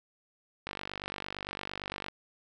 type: click train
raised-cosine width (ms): 0.3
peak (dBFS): -20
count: 70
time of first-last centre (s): 0.67-2.084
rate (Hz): 48.8
effects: none